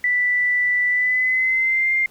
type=tone with pitch glide; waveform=sine; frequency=1975.5 to 2105 Hz; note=B6 to C7; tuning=0 to +10 cents; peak=-16 dBFS; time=0.04-2.06 s; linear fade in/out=2 ms; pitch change=+110 cents; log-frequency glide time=0.89-1.92 s; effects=pink hiss -52 dBFS RMS until 2.1 s